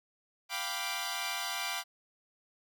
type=chord; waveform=10% pulse; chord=G dominant seventh; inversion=third; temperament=equal; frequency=698.5 / 784 / 987.8 / 1174.7 Hz; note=F5 / G5 / B5 / D6; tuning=0 / 0 / 0 / 0 cents; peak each=-31 dBFS; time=0.49-1.84 s; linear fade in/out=50 ms; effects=none